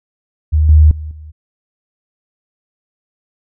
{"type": "tone with level steps", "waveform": "sine", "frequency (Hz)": 76.8, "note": "D#2", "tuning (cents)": -22, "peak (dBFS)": [-8, -3, -22, -30], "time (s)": [0.52, 1.32], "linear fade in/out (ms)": 20, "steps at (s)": [0.69, 0.91, 1.11], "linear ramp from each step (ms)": 2, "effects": []}